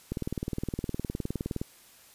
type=click train; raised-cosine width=3 ms; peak=-18 dBFS; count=30; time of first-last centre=0.12-1.615 s; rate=19.4 Hz; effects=white hiss -56 dBFS RMS until 2.14 s + resampled to 32000 Hz